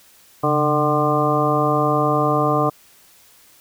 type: harmonic tone with a mistuned harmonic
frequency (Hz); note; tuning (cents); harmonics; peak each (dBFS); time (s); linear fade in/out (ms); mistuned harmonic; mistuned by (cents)
150; D3; +37; 1 / 2 / 3 / 4 / 5 / 7 / 8; -23 / -23 / -23 / -23 / -23 / -23 / -23; 0.43-2.7; 10; 1; -110
effects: white hiss -51 dBFS RMS until 3.6 s